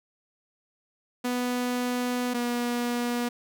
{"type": "tone pair in turn", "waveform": "sawtooth", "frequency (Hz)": [246.9, 241.1], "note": ["B3", "B3"], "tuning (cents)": [0, -41], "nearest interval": "unison", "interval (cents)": 41, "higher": "first", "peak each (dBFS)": -22, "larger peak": "neither", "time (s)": [[1.24, 2.34], [2.34, 3.29]], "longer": "first", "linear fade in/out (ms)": 10, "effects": []}